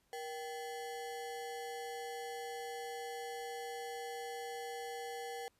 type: ring-modulated tone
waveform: square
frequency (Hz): 627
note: D#5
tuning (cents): +13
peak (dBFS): -39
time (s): 0.13-5.48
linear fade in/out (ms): 0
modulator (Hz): 154
effects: pink hiss -75 dBFS RMS until 5.59 s + resampled to 32000 Hz